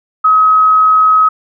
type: tone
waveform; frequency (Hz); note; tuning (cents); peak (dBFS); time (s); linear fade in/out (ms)
sine; 1273; D#6; +39; -5; 0.24-1.29; 10
effects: none